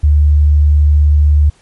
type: tone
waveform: sine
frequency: 74 Hz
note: D2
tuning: 14 cents sharp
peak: -5 dBFS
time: 0.03-1.5 s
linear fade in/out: 10 ms
effects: pink hiss -50 dBFS RMS until 1.61 s + MP3 48 kbps